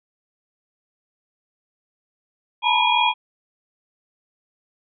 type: tone cluster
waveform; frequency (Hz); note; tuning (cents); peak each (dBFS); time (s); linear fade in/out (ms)
sine; 862 / 941 / 984 / 2439 / 3303; A5 / A#5 / B5 / D#7 / G#7; -36 / +16 / -7 / -35 / -10; -22; 2.62-3.14; 50
effects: none